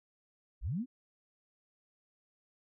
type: linear sweep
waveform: sine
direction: up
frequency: 30.87 to 274.5 Hz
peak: -32 dBFS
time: 0.61-0.86 s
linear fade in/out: 50 ms
effects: none